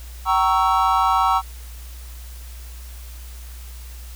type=chord; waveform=triangle; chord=G diminished seventh; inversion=none; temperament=equal with one note detuned; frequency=767.4 / 932.3 / 1108.7 / 1318.5 Hz; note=G5 / Bb5 / Db6 / Fb6; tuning=-37 / 0 / 0 / 0 cents; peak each=-19 dBFS; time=0.25-1.42 s; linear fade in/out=50 ms; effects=added 60 Hz sine -34 dBFS peak until 4.15 s + white hiss -45 dBFS RMS until 4.15 s